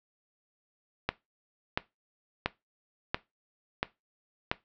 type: click train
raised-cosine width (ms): 0.3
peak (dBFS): -10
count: 6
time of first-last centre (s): 1.09-4.515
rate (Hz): 1.46
effects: noise-tail reverb RT60 0.2 s tail -18 dB re dry + low-pass 4000 Hz 12 dB/octave